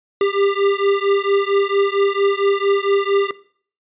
square beating tone pair, 395.8 / 400.2 Hz, G4 / G4, +17 / +36 cents, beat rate 4.4 Hz, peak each -19 dBFS, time 0.21-3.31 s, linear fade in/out 2 ms, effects noise-tail reverb RT60 0.5 s tail -18 dB re dry + resampled to 8000 Hz

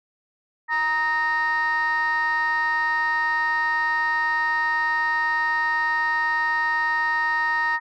sine tone cluster, 938 / 1260 / 1850 Hz, A#5 / D#6 / A#6, +11 / +21 / -14 cents, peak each -23 / -28 / -20 dBFS, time 0.68-7.8 s, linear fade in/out 50 ms, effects tanh soft clip ceiling -16 dBFS

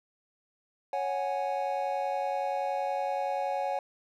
triangle chord, C# suspended fourth, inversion none, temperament equal, 554.4 / 740 / 830.6 Hz, C#5 / F#5 / G#5, 0 / 0 / 0 cents, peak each -31 dBFS, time 0.93-3.79 s, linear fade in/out 2 ms, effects none

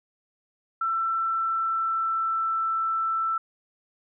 sine tone with pitch glide, 1338 to 1328.8 Hz, E6 to E6, +25 to +13 cents, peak -23 dBFS, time 0.81-3.38 s, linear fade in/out 5 ms, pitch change -12 cents, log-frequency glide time 1.17-2.67 s, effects none

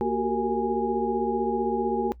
sine tone cluster, 231.7 / 370.3 / 385.9 / 459.8 / 828 Hz, A#3 / F#4 / G4 / A#4 / G#5, -10 / +1 / -27 / -24 / -5 cents, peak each -29 dBFS, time 0.01-2.12 s, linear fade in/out 0 ms, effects noise-tail reverb RT60 0.1 s tail -18 dB re dry + added 60 Hz sine -44 dBFS peak until 2.2 s

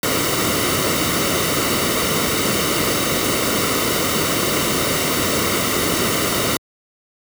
pink noise with comb filter, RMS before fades -19 dBFS, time 0.03-6.57 s, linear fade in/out 2 ms, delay 1.2 ms, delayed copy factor -0.6, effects high-pass 80 Hz 12 dB/octave

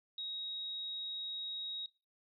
sine tone, 3789 Hz, A#7, 27 cents sharp, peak -39 dBFS, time 0.18-1.86 s, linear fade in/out 2 ms, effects noise-tail reverb RT60 0.3 s tail -19 dB re dry

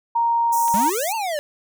sine tone, 932.3 Hz, A#5, in tune, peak -16 dBFS, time 0.15-0.9 s, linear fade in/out 10 ms
pink high-pass noise, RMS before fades -29 dBFS, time 0.52-1.13 s, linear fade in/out 10 ms, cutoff 5600 Hz, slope 96 dB/octave
clicks, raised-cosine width 0.2 ms, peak -21 dBFS, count 2, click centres 0.68 / 0.683 s
square exponential two-way sweep, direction up then down, 187.3 to 932.3 to 569 Hz, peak -23 dBFS, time 0.74-1.39 s, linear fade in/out 0 ms, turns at 1.15 s
effects none

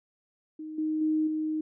sine tone with level steps, 311.1 Hz, D#4, in tune, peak -36 / -26 / -23 / -27 dBFS, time 0.59-1.61 s, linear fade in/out 5 ms, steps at 0.78 / 1.01 / 1.27 s, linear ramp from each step 5 ms, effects none

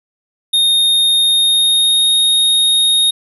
square tone with pitch glide, 3693 to 3723 Hz, A#7 to A#7, -17 to -3 cents, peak -10 dBFS, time 0.53-3.11 s, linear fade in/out 10 ms, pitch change +14 cents, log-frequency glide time 1.22-2.11 s, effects none

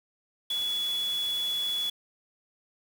sine tone in noise, 3401 Hz, G#7, 40 cents sharp, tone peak -27 dBFS, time 0.5-1.9 s, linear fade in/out 5 ms, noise white, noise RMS -42 dBFS, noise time 0.5-1.9 s, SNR +12 dB, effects none

